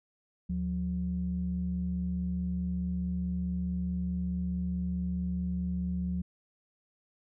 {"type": "tone pair together", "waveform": "sine", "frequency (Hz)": [75.33, 180], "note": ["D2", "F#3"], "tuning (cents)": [45, -47], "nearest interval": "octave + minor third", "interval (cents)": 1508, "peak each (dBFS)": [-34, -30], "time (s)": [0.49, 6.22], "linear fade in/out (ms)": 10, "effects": ["tanh soft clip ceiling -22 dBFS"]}